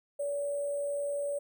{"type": "tone with sample-and-hold", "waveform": "sine", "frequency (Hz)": 571, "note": "D5", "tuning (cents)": -49, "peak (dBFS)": -30, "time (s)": [0.19, 1.39], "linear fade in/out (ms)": 10, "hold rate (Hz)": 8820, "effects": []}